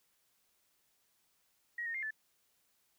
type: tone with pitch steps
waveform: sine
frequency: 1896 / 1843 / 2112 / 1747 Hz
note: A#6 / A#6 / C7 / A6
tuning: +29 / -20 / +16 / -13 cents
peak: -36 dBFS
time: 1.78-2.108 s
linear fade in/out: 5 ms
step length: 82 ms
effects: white hiss -75 dBFS RMS until 2.98 s